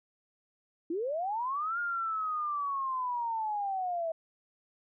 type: linear two-way sweep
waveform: sine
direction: up then down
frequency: 310 to 1425 to 642 Hz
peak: -30 dBFS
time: 0.9-4.12 s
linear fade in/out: 5 ms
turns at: 1.79 s
effects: none